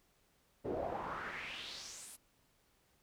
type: noise with band-pass filter sweep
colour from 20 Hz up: brown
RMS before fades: -43 dBFS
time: 0.64-2.17 s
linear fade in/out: 20 ms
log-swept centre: 410 to 11000 Hz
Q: 3.4
effects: pink hiss -73 dBFS RMS until 3.02 s